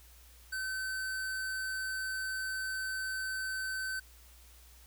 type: tone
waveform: square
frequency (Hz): 1532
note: G6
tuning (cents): -40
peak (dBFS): -35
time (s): 0.52-4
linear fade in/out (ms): 10
effects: added 60 Hz sine -56 dBFS peak until 4.86 s + white hiss -60 dBFS RMS until 4.86 s